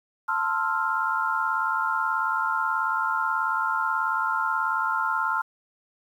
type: chord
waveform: sine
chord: F major seventh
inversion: first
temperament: equal with one note detuned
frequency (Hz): 888.2 / 1046.5 / 1318.5 / 1396.9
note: A5 / C6 / E6 / F6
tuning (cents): +16 / 0 / 0 / 0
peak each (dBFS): -29 / -29 / -30 / -26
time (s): 0.28-5.42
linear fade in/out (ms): 10
effects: 9-bit